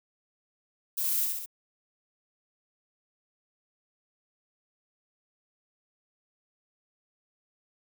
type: noise with echo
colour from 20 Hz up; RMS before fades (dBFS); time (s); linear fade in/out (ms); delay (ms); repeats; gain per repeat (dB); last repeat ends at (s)
violet; -30; 0.97-1.26; 10; 67; 3; -3; 1.461
effects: none